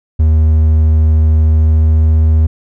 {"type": "tone with pitch glide", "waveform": "triangle", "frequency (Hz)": [78.3, 78.84], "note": ["D#2", "D#2"], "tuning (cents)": [11, 23], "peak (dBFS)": -4, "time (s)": [0.19, 2.47], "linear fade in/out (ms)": 10, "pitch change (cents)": 12, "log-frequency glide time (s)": [1.39, 2.13], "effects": []}